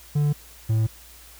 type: tone pair in turn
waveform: triangle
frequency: 146.83 / 110.8 Hz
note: D3 / A2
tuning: 0 / +13 cents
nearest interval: perfect fourth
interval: 487 cents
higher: first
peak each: -16 dBFS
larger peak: neither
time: 0.15-0.33 / 0.69-0.87 s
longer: neither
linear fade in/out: 10 ms
effects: added 58 Hz sine -50 dBFS peak until 1.39 s + white hiss -48 dBFS RMS until 1.39 s